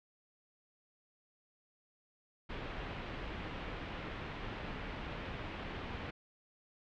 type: low-pass noise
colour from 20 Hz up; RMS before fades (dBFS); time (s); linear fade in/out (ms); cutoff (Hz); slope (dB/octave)
pink; -43; 2.49-6.11; 10; 3200; 24
effects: none